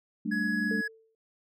sine chord, G suspended second, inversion none, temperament equal, 196 / 220 / 293.7 Hz, G3 / A3 / D4, 0 / 0 / 0 cents, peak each -33 / -31 / -35 dBFS, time 0.25-0.82 s, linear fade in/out 10 ms
triangle tone, 1679 Hz, G#6, 18 cents sharp, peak -28 dBFS, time 0.31-0.88 s, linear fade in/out 10 ms
sine tone with exponential decay, 445.9 Hz, A4, 23 cents sharp, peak -32 dBFS, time 0.71-1.15 s, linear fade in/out 2 ms, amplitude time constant 95 ms
effects none

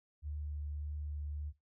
sine tone with vibrato, 74 Hz, D2, 14 cents sharp, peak -38 dBFS, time 0.22-1.53 s, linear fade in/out 50 ms, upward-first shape triangle, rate 1.7 Hz, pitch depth 12 cents each way, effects noise-tail reverb RT60 0.2 s tail -17 dB re dry

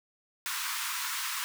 pink high-pass noise, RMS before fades -34 dBFS, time 0.46-1.44 s, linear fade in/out 0 ms, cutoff 940 Hz, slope 96 dB/octave, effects none

